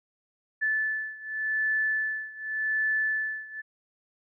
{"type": "beating tone pair", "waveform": "sine", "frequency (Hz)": [1744, 1744.87], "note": ["A6", "A6"], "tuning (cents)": [-16, -15], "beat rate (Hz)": 0.87, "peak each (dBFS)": [-28, -30], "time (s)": [0.61, 3.62], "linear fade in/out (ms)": 20, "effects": []}